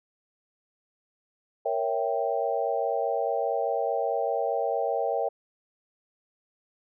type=chord; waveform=sine; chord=A# diminished seventh; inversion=none; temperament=equal; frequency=466.2 / 554.4 / 659.3 / 784 Hz; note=A#4 / C#5 / E5 / G5; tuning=0 / 0 / 0 / 0 cents; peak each=-30 dBFS; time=1.65-5.29 s; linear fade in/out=10 ms; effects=none